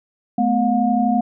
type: tone cluster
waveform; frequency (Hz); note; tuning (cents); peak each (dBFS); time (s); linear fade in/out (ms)
sine; 216.7 / 248.7 / 716; A3 / B3 / F5; -26 / +12 / +43; -19; 0.38-1.21; 5
effects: none

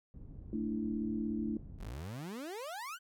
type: low-pass noise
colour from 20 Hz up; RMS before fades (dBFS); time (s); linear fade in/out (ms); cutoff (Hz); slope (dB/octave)
pink; -49; 0.14-1.89; 0; 190; 12
type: chord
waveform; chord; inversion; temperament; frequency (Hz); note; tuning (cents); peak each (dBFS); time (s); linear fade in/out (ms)
sine; A suspended fourth; none; just; 220 / 293.3 / 330; A3 / D4 / E4; 0 / -2 / +2; -35 / -39 / -40; 0.53-1.57; 2
type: exponential sweep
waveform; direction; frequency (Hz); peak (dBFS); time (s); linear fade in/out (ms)
30% pulse; up; 40.48 to 1567; -38; 1.78-2.99; 50
effects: none

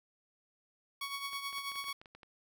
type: tone with tremolo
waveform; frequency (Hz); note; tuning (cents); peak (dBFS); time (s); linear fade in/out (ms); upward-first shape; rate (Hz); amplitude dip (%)
15% pulse; 1116; C#6; +11; -29; 1.01-1.93; 5; triangle; 9.3; 65
type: clicks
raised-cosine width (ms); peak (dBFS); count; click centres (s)
0.3; -37; 11; 1.332 / 1.529 / 1.583 / 1.718 / 1.757 / 1.842 / 1.884 / 2.015 / 2.058 / 2.15 / 2.232
effects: none

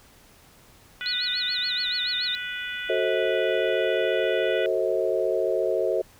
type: harmonic tone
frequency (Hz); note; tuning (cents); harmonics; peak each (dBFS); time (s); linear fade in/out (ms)
492.8; B4; -4; 3 / 4 / 5 / 6 / 7; -33 / -36 / -37 / -38 / -39; 1.01-4.66; 0
type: tone with vibrato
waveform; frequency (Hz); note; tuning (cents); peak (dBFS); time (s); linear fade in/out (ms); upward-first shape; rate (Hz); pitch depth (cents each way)
sine; 3951; B7; 0; -25; 1.06-2.35; 0; sine; 7; 180
type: chord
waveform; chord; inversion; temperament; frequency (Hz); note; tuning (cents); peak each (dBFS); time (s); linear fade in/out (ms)
sine; F# diminished seventh; none; just; 370 / 444 / 532.8 / 639.4; F#4 / A4 / C5 / Eb5; 0 / +16 / +31 / +47; -27; 2.89-6.02; 10
effects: pink hiss -54 dBFS RMS until 6.19 s

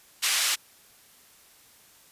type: band-pass noise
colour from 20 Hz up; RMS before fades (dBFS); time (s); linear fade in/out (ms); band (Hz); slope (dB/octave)
pink; -25; 0.22-0.56; 20; 2100 to 11000; 12
effects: white hiss -56 dBFS RMS until 2.11 s + resampled to 32000 Hz

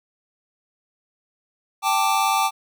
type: chord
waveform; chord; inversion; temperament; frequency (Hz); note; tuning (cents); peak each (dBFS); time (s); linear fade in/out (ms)
square; G suspended second; none; just; 784 / 882 / 1176; G5 / A5 / D6; 0 / +4 / +2; -23; 1.82-2.51; 50
effects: none

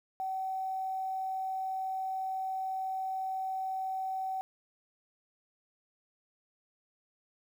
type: tone with quantisation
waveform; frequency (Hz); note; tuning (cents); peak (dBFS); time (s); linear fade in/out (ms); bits
sine; 761; F#5; +48; -32; 0.2-4.41; 0; 10
effects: none

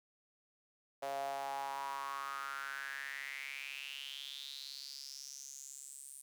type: tone with high-pass filter sweep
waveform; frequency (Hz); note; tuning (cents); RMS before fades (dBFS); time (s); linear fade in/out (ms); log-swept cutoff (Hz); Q
sawtooth; 138; C#3; -7; -44; 1.02-6.22; 10; 620 to 9300; 6.7
effects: none

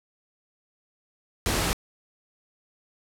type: noise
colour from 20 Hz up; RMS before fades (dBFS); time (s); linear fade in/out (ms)
pink; -25; 1.46-1.73; 0
effects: low-pass 12000 Hz 12 dB/octave

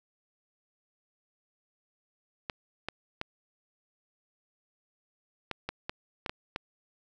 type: clicks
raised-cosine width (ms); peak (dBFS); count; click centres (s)
0.3; -17; 9; 2.498 / 2.886 / 3.214 / 5.513 / 5.69 / 5.895 / 6.262 / 6.295 / 6.561
effects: none

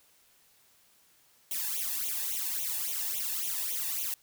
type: noise with flanger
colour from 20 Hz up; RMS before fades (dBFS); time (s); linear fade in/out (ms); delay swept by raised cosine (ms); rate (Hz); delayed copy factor
blue; -33; 1.51-4.14; 2; 0.3 to 1.16; 3.6; +0.95
effects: white hiss -64 dBFS RMS until 4.22 s

